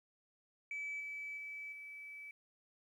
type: tone with level steps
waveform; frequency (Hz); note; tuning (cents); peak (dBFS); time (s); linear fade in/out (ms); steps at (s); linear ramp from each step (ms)
sine; 2300; D7; -37; -38 / -41 / -43 / -47; 0.71-2.31; 2; 1 / 1.37 / 1.72; 5
effects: tanh soft clip ceiling -36 dBFS + 12-bit